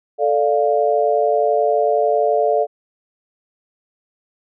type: chord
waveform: sine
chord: D minor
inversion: second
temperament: equal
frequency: 440 / 587.3 / 698.5 Hz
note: A4 / D5 / F5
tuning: 0 / 0 / 0 cents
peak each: -18 dBFS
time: 0.18-2.67 s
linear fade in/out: 50 ms
effects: none